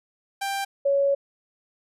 sawtooth / sine tone pair in turn, 789 / 557.9 Hz, G5 / C#5, +11 / +11 cents, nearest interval tritone, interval 600 cents, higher first, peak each -22 / -18 dBFS, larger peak second, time 0.41-0.65 / 0.85-1.15 s, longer second, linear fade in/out 10 ms, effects resampled to 32000 Hz

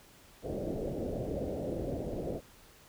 white low-pass noise, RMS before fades -36 dBFS, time 0.42-2.41 s, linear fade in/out 50 ms, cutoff 620 Hz, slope 48 dB/octave, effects pink hiss -58 dBFS RMS until 2.88 s

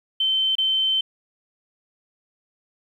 sine tone with dropouts, 3089 Hz, G7, 26 cents flat, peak -18 dBFS, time 0.2-1.01 s, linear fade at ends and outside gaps 5 ms, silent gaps 0.554-0.582 s, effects 9-bit

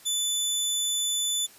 20% pulse tone, 3500 Hz, A7, 10 cents flat, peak -19 dBFS, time 0.05-1.47 s, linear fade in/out 20 ms, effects white hiss -52 dBFS RMS until 1.58 s + resampled to 32000 Hz

